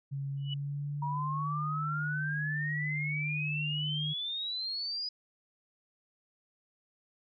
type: tone with pitch glide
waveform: sine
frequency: 138.59 to 150.26 Hz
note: C#3 to D3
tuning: 0 to +40 cents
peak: -33 dBFS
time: 0.11-4.14 s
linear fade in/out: 20 ms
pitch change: +140 cents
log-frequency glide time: 0.31-1.46 s
type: tone with exponential growth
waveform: sine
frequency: 2949 Hz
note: F#7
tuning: 6 cents flat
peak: -33 dBFS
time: 0.37-0.54 s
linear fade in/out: 5 ms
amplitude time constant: 36 ms
type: exponential sweep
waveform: sine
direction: up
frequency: 946 to 4978 Hz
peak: -33 dBFS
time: 1.02-5.09 s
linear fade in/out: 5 ms
effects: none